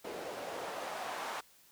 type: noise with band-pass filter sweep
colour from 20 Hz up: white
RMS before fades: -41 dBFS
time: 0.04-1.41 s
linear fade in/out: 10 ms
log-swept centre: 450 to 920 Hz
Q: 1.7
effects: white hiss -63 dBFS RMS until 1.71 s